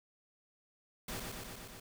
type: noise with echo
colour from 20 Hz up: pink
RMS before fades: -41 dBFS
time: 1.08-1.2 s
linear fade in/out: 5 ms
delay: 120 ms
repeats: 5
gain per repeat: -2 dB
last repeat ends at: 1.8 s
effects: none